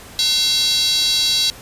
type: tone with high-pass filter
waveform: square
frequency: 301.2 Hz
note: D4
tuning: 44 cents sharp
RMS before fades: -17 dBFS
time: 0.19-1.5 s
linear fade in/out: 0 ms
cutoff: 4100 Hz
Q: 6.5
effects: pink hiss -39 dBFS RMS until 1.61 s + resampled to 32000 Hz

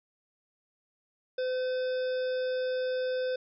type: harmonic tone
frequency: 510 Hz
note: C5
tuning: 44 cents flat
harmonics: 1 / 3 / 5 / 7 / 9 / 10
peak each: -28 / -41 / -52 / -47 / -55 / -49 dBFS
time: 1.38-3.36 s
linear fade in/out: 5 ms
effects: none

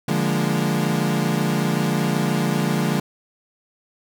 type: chord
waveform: 35% pulse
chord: Bb dominant seventh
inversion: first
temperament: equal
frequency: 146.83 / 174.61 / 207.7 / 233.1 Hz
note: D3 / F3 / Ab3 / Bb3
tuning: 0 / 0 / 0 / 0 cents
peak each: -22 / -22 / -23 / -25 dBFS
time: 0.08-3 s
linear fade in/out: 5 ms
effects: none

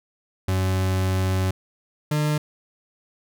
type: tone pair in turn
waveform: 40% pulse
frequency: 94 / 150.38 Hz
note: F#2 / D3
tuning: +28 / +41 cents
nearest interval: minor sixth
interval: 813 cents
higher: second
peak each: -19 dBFS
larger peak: neither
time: 0.48-1.51 / 2.11-2.38 s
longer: first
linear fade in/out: 5 ms
effects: none

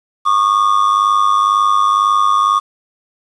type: ring-modulated tone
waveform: triangle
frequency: 1159 Hz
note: D6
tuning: 23 cents flat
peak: -5 dBFS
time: 0.25-2.6 s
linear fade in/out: 20 ms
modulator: 51 Hz
effects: resampled to 24000 Hz + 7-bit

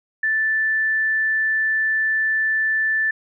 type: tone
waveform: sine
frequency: 1760 Hz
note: A6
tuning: in tune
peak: -17 dBFS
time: 0.23-3.11 s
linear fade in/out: 5 ms
effects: none

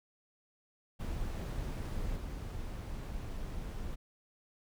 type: noise with level steps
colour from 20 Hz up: brown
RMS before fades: -37 / -40 dBFS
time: 0.99-3.96 s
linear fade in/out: 20 ms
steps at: 2.16 s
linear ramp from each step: 2 ms
effects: none

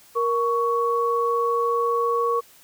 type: tone pair together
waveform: sine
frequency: 469.4 / 1116.4 Hz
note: A#4 / C#6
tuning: +12 / +12 cents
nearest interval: octave + minor third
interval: 1500 cents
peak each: -22 dBFS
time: 0.15-2.41 s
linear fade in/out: 20 ms
effects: white hiss -52 dBFS RMS until 2.63 s

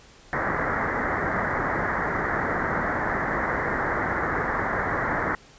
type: low-pass noise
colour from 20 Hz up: white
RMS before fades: -26 dBFS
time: 0.33-5.35 s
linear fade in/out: 0 ms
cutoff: 2000 Hz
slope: 96 dB/octave
effects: pink hiss -51 dBFS RMS until 5.58 s + resampled to 16000 Hz

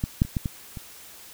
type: clicks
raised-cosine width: 5 ms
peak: -12 / -6 / -24 / -12 / -14 / -23 dBFS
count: 6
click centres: 0.039 / 0.219 / 0.25 / 0.368 / 0.458 / 0.772 s
effects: white hiss -46 dBFS RMS until 1.33 s

